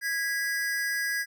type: tone pair together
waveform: square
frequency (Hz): 1651 / 1967.4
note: G#6 / B6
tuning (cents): -11 / -7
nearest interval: minor third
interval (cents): 304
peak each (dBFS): -29 / -33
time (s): 0.01-1.26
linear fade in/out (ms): 50
effects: none